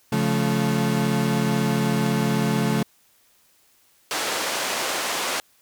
35% pulse chord, Db augmented, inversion none, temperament equal with one note detuned, 138.59 / 174.61 / 216.8 Hz, Db3 / F3 / A3, 0 / 0 / -25 cents, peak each -23 / -24 / -21 dBFS, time 0.12-2.83 s, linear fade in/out 5 ms
pink band-pass noise, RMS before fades -26 dBFS, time 4.11-5.4 s, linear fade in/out 0 ms, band 480 to 9500 Hz, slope 12 dB/octave
effects white hiss -60 dBFS RMS until 5.61 s

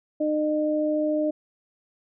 sine tone pair together, 304.8 / 608.8 Hz, D#4 / D#5, -36 / -38 cents, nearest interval octave, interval 1198 cents, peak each -24 dBFS, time 0.2-1.31 s, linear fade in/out 10 ms, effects none

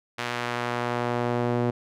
sawtooth tone with band-pass filter sweep, 120.8 Hz, B2, 38 cents flat, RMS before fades -27 dBFS, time 0.18-1.71 s, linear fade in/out 10 ms, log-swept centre 2200 to 390 Hz, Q 0.73, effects none

